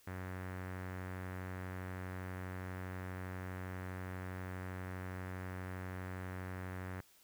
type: tone with low-pass filter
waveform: sawtooth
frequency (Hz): 92.4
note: F#2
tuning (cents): -2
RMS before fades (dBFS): -44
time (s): 0.07-7.01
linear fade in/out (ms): 5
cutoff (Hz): 1800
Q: 2.6
effects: white hiss -66 dBFS RMS until 7.23 s